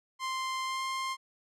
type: tone with pitch glide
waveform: sawtooth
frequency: 1046.5 to 1056.2 Hz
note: C6 to C6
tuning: 0 to +16 cents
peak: -28 dBFS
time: 0.19-1.17 s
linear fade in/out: 50 ms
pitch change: +16 cents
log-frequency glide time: 0.65-0.82 s
effects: low-pass 8000 Hz 12 dB/octave